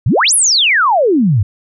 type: exponential two-way sweep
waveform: sine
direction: up then down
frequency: 91 to 11400 to 91 Hz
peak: -8 dBFS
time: 0.06-1.43 s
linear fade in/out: 5 ms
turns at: 0.34 s
effects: none